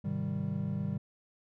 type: chord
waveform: triangle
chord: Ab major seventh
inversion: none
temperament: equal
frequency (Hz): 103.83 / 130.81 / 155.56 / 196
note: Ab2 / C3 / Eb3 / G3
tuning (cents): 0 / 0 / 0 / 0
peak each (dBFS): -37 / -37 / -34 / -33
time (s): 0.04-0.98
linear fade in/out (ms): 10
effects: none